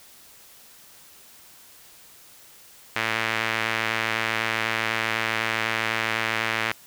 sawtooth tone with band-pass filter, 112 Hz, A2, 31 cents sharp, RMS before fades -26 dBFS, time 2.96-6.72 s, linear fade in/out 0 ms, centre 2100 Hz, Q 1.7, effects white hiss -50 dBFS RMS until 6.86 s

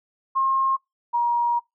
sine tone pair in turn, 1070 / 950.6 Hz, C6 / A#5, +38 / +34 cents, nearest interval major second, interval 204 cents, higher first, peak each -18 dBFS, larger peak neither, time 0.35-0.77 / 1.13-1.6 s, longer second, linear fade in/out 20 ms, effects noise-tail reverb RT60 0.2 s tail -25 dB re dry

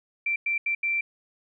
sine tone bursts at uneven times, 2349 Hz, D7, in tune, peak -23 dBFS, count 4, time 0.26-0.36 / 0.46-0.58 / 0.66-0.75 / 0.83-1.01 s, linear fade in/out 5 ms, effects none

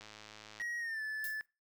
click train, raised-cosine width 0.2 ms, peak -33 dBFS, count 66, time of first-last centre 0.01-0.617 s, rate 107 Hz
triangle tone with pitch glide, 1897 to 1739.6 Hz, A#6 to A6, +30 to -20 cents, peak -35 dBFS, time 0.6-1.41 s, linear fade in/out 0 ms, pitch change -150 cents, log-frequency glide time 0.78-1.02 s
violet noise with exponential decay, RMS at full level -40 dBFS, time 1.24-1.46 s, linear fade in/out 1 ms, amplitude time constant 47 ms
effects noise-tail reverb RT60 0.3 s tail -23 dB re dry

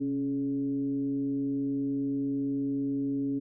sine tone with frequency modulation, 277.2 Hz, C#4, in tune, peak -27 dBFS, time 0-3.4 s, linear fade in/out 20 ms, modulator 146 Hz, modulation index 0.43, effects none

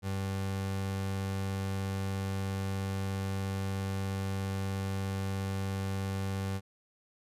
30% pulse tone, 96.9 Hz, G2, 20 cents flat, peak -29 dBFS, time 0.02-6.61 s, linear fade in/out 50 ms, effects resampled to 32000 Hz

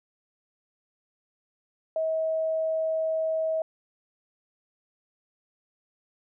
sine tone, 640 Hz, D#5, 49 cents sharp, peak -24 dBFS, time 1.96-3.62 s, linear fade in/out 2 ms, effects none

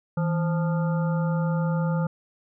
harmonic tone with a mistuned harmonic, 174.61 Hz, F3, in tune, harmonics 1 / 3 / 5 / 7 / 8, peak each -22 / -32 / -36 / -39 / -40 dBFS, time 0.17-2.07 s, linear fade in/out 5 ms, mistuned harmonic 1, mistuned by -120 cents, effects none

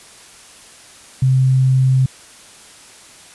sine tone, 130.81 Hz, C3, in tune, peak -10 dBFS, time 1.22-2.06 s, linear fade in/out 5 ms, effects white hiss -42 dBFS RMS until 3.34 s + resampled to 24000 Hz

